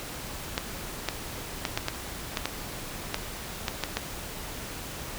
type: clicks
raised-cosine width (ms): 0.2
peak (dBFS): -9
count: 11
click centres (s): 0.579 / 1.087 / 1.652 / 1.775 / 1.884 / 2.372 / 2.456 / 3.144 / 3.682 / 3.837 / 3.97
effects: pink hiss -38 dBFS RMS until 5.18 s

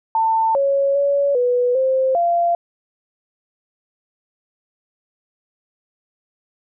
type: tone with pitch steps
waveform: sine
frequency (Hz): 894 / 554 / 564 / 491.8 / 525 / 689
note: A5 / C#5 / C#5 / B4 / C5 / F5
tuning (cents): +27 / -1 / +30 / -7 / +6 / -24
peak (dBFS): -14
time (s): 0.15-2.55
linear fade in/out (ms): 2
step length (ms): 400
effects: none

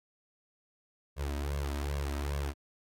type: tone with flanger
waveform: sawtooth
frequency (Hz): 71.1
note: C#2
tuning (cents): +45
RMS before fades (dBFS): -34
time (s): 1.16-2.54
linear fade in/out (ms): 50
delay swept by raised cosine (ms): 1.8 to 3.2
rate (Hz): 2.5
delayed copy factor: +1
effects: AAC 48 kbps

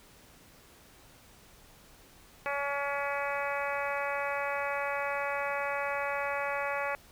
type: harmonic tone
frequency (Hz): 282.5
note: C#4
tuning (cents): +33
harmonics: 2 / 3 / 4 / 5 / 6 / 7 / 8 / 9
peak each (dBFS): -35 / -37 / -38 / -39 / -40 / -40 / -41 / -42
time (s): 2.46-6.95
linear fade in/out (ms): 0
effects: pink hiss -57 dBFS RMS until 7.11 s

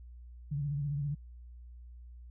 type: tone with vibrato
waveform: sine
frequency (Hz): 143.7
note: D3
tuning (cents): -37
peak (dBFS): -31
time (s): 0.51-1.15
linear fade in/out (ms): 10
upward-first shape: sine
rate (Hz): 15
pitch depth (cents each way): 74
effects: added 60 Hz sine -47 dBFS peak until 2.3 s

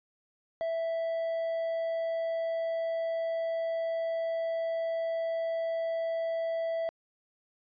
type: tone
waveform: triangle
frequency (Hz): 659.3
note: E5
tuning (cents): 0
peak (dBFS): -27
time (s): 0.61-6.89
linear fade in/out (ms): 0
effects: resampled to 11025 Hz

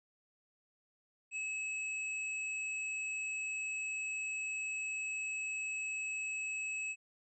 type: tone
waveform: square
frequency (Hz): 2583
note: E7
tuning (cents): -36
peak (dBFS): -37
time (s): 1.31-6.96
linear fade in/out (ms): 50
effects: resampled to 24000 Hz

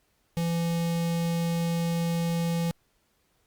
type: tone with notch filter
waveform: square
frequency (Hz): 168.4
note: E3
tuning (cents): +37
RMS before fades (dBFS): -27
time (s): 0.37-2.71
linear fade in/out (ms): 0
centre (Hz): 1400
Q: 1.5
effects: pink hiss -70 dBFS RMS until 3.46 s + Opus 48 kbps

